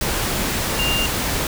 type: tone in noise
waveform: sine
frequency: 2796 Hz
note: F7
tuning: 1 cent sharp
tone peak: -20 dBFS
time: 0.79-1.06 s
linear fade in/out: 2 ms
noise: pink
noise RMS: -22 dBFS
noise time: 0.01-1.47 s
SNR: -1 dB
effects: none